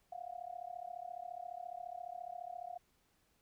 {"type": "tone with amplitude modulation", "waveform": "sine", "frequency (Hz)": 710, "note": "F5", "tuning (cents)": 28, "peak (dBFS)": -39, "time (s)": [0.12, 2.78], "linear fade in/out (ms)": 5, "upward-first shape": "sine", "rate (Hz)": 34.5, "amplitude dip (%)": 95, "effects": ["pink hiss -75 dBFS RMS until 3.41 s"]}